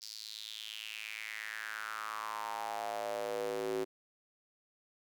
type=tone with high-pass filter sweep; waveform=square; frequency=54.3 Hz; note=A1; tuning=22 cents flat; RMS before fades=-40 dBFS; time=0.01-3.85 s; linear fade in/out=20 ms; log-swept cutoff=5000 to 360 Hz; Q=5; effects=none